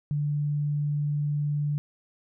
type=tone; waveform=sine; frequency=146.83 Hz; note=D3; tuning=in tune; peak=-24 dBFS; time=0.11-1.78 s; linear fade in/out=0 ms; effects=none